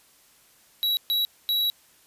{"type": "tone bursts at uneven times", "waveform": "square", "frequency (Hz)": 3892, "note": "B7", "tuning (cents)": -26, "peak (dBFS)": -22, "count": 3, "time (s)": [[0.83, 0.97], [1.1, 1.25], [1.49, 1.7]], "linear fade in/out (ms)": 0, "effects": ["white hiss -58 dBFS RMS until 2.06 s", "resampled to 32000 Hz"]}